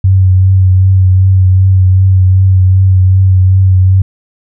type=tone with vibrato; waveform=sine; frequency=94 Hz; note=F#2; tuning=28 cents sharp; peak=-3 dBFS; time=0.04-4.02 s; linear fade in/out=5 ms; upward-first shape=triangle; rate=2.6 Hz; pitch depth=30 cents each way; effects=none